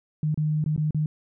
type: tone with dropouts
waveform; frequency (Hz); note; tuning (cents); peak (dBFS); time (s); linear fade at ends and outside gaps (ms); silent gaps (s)
sine; 153; D#3; -29; -21; 0.23-1.06; 2; 0.344-0.375 / 0.641-0.661 / 0.763-0.777 / 0.908-0.946
effects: none